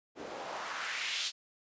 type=noise with band-pass filter sweep; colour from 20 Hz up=white; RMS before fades=-38 dBFS; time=0.15-1.32 s; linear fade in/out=50 ms; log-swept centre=350 to 4200 Hz; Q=1.8; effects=resampled to 16000 Hz